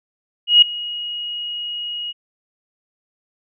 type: tone with ADSR envelope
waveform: sine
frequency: 2889 Hz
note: F#7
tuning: 42 cents flat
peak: -4 dBFS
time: 0.47-2.13 s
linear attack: 150 ms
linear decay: 6 ms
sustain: -20 dB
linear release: 29 ms
effects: none